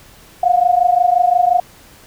sine tone pair together, 702 / 727.7 Hz, F5 / F#5, +9 / -29 cents, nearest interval minor second, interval 62 cents, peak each -13 dBFS, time 0.43-1.6 s, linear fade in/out 5 ms, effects pink hiss -44 dBFS RMS until 2.06 s

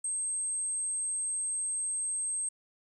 sine tone, 8372 Hz, C9, in tune, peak -30 dBFS, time 0.04-2.49 s, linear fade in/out 5 ms, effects 11-bit

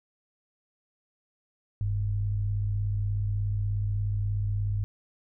sine tone pair together, 45.36 / 102 Hz, F#1 / G#2, -34 / -31 cents, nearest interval octave + major second, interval 1403 cents, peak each -32 / -26 dBFS, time 1.81-4.84 s, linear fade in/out 0 ms, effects none

